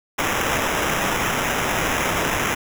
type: noise with sample-and-hold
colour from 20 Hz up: violet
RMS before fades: -22 dBFS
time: 0.18-2.55 s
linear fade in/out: 10 ms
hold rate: 4410 Hz
effects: none